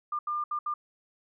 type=tone bursts at uneven times; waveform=sine; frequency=1200 Hz; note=D6; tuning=37 cents sharp; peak=-28 dBFS; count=4; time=0.12-0.19 / 0.27-0.44 / 0.51-0.59 / 0.66-0.74 s; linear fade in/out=5 ms; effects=none